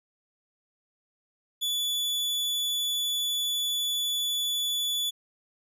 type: tone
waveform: 40% pulse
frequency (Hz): 3448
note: A7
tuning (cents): -36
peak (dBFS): -25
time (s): 1.61-5.11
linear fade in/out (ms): 20
effects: none